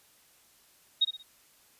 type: tone with echo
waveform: sine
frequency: 3750 Hz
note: A#7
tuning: 10 cents sharp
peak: -20 dBFS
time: 1.01-1.05 s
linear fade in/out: 10 ms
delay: 60 ms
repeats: 3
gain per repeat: -9 dB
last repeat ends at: 1.23 s
effects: white hiss -62 dBFS RMS until 1.79 s + resampled to 32000 Hz